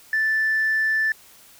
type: tone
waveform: sine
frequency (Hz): 1760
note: A6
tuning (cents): 0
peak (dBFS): -17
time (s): 0.13-1.12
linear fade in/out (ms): 2
effects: tanh soft clip ceiling -15 dBFS + white hiss -50 dBFS RMS until 1.59 s